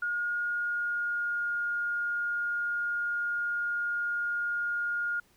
sine tone with pitch glide, 1430 to 1421.8 Hz, F6 to F6, +41 to +31 cents, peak -28 dBFS, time 0.02-5.2 s, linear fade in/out 5 ms, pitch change -10 cents, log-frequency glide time 0.48-1.52 s, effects pink hiss -65 dBFS RMS until 5.36 s

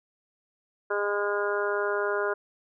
harmonic tone, 204.4 Hz, G#3, 27 cents flat, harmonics 2 / 3 / 4 / 5 / 6 / 7 / 8, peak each -28 / -32 / -40 / -34 / -38 / -31 / -39 dBFS, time 0.9-2.34 s, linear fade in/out 10 ms, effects none

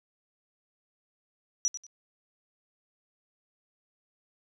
sine tone with echo, 5850 Hz, F#8, 21 cents flat, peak -23 dBFS, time 1.65-1.68 s, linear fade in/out 0 ms, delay 93 ms, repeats 2, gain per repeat -12 dB, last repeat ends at 1.866 s, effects none

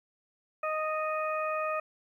harmonic tone with a mistuned harmonic, 622.3 Hz, D#5, in tune, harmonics 1 / 2 / 3 / 4, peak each -32 / -32 / -43 / -39 dBFS, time 0.63-1.8 s, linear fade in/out 5 ms, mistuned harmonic 3, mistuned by -17 cents, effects 11-bit

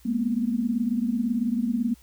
sine tone cluster, 208.1 / 235.8 / 254 Hz, G#3 / A#3 / B3, +4 / +20 / +49 cents, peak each -29 / -24 / -30 dBFS, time 0.05-1.95 s, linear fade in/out 10 ms, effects added 60 Hz sine -53 dBFS peak until 2.02 s + white hiss -58 dBFS RMS until 2.02 s

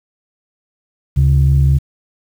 sine tone pair together, 72.2 / 136.57 Hz, D2 / C#3, -29 / -25 cents, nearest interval major seventh, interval 1104 cents, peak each -10 dBFS, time 1.16-1.79 s, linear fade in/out 20 ms, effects tanh soft clip ceiling -3 dBFS + 7-bit

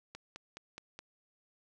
click train, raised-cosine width 0.2 ms, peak -28 dBFS, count 5, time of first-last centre 0.15-0.99 s, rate 4.76 Hz, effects none

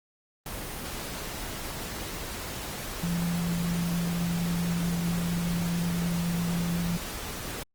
sine tone in noise, 171.5 Hz, F3, 31 cents flat, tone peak -26 dBFS, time 3.03-6.97 s, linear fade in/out 2 ms, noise pink, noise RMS -36 dBFS, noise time 0.46-7.63 s, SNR +7 dB, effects Opus 24 kbps

